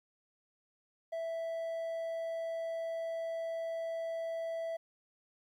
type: tone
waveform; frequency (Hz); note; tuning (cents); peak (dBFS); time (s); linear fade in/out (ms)
triangle; 659.3; E5; 0; -33; 1.12-4.77; 10
effects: 12-bit